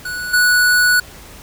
square tone with level steps, 1473 Hz, F#6, 8 cents flat, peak -23 / -11 dBFS, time 0.05-1 s, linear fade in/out 5 ms, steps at 0.33 s, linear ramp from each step 10 ms, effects added 60 Hz sine -44 dBFS peak until 1.42 s + pink hiss -39 dBFS RMS until 1.42 s

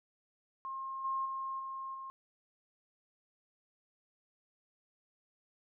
sine tone with level steps, 1068 Hz, C6, 35 cents sharp, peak -38 / -32 / -36 / -39 / -42 dBFS, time 0.65-2.1 s, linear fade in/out 0 ms, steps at 1.04 / 1.25 / 1.59 / 1.94 s, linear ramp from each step 10 ms, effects none

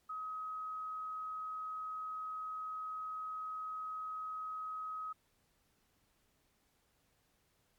sine tone, 1268 Hz, D#6, 32 cents sharp, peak -39 dBFS, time 0.09-5.13 s, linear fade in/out 10 ms, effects pink hiss -75 dBFS RMS until 7.78 s + MP3 96 kbps

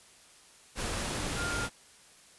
sine tone in noise, 1404 Hz, F6, 9 cents sharp, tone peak -34 dBFS, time 1.35-1.69 s, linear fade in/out 50 ms, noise pink, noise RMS -34 dBFS, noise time 0.75-1.7 s, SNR -3 dB, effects white hiss -57 dBFS RMS until 2.38 s + resampled to 24000 Hz

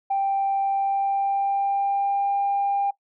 sine tone with pitch glide, 786 to 799.3 Hz, G5 to G5, +4 to +33 cents, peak -19 dBFS, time 0.1-2.91 s, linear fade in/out 10 ms, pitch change +29 cents, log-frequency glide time 0.61-2.37 s, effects noise-tail reverb RT60 0.1 s tail -20 dB re dry + tanh soft clip ceiling -16 dBFS

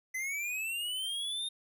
square linear sweep, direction up, 2016 to 3679 Hz, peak -34 dBFS, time 0.14-1.49 s, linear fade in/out 10 ms, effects none

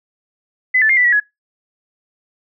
sine tone with pitch steps, 2014 / 1752 / 2116 / 1980 / 1926 / 1681 Hz, B6 / A6 / C7 / B6 / B6 / G#6, +33 / -8 / +19 / +4 / -44 / +20 cents, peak -10 dBFS, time 0.74-1.202 s, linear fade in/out 10 ms, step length 77 ms, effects noise-tail reverb RT60 0.2 s tail -25 dB re dry

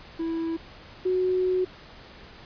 triangle / sine tone pair in turn, 328.5 / 368.7 Hz, E4 / F#4, -6 / -6 cents, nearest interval major second, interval 200 cents, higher second, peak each -24 / -21 dBFS, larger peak second, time 0.19-0.57 / 1.05-1.65 s, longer second, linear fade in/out 10 ms, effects pink hiss -47 dBFS RMS until 2.45 s + resampled to 11025 Hz

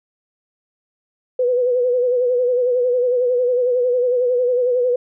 sine tone with vibrato, 495.6 Hz, B4, 6 cents sharp, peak -14 dBFS, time 1.39-4.96 s, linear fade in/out 5 ms, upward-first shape sine, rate 11 Hz, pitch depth 51 cents each way, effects none

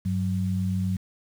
sine tone pair together, 97.4 / 185.47 Hz, G2 / F#3, -11 / +4 cents, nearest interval major seventh, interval 1115 cents, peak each -26 dBFS, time 0.05-0.97 s, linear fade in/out 10 ms, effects 8-bit

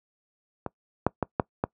clicks, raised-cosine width 1 ms, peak -16 / -6 / -10 / -7 / -10 dBFS, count 5, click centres 0.663 / 1.066 / 1.227 / 1.398 / 1.639 s, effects noise-tail reverb RT60 0.1 s tail -23 dB re dry + high-pass 80 Hz 12 dB/octave

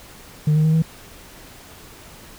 sine tone with pitch steps, 151.7 / 154.71 / 157.78 / 160.91 Hz, D#3 / D#3 / D#3 / E3, -44 / -10 / +24 / -41 cents, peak -11 dBFS, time 0.47-0.822 s, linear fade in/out 5 ms, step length 88 ms, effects tanh soft clip ceiling -12 dBFS + pink hiss -43 dBFS RMS until 2.38 s

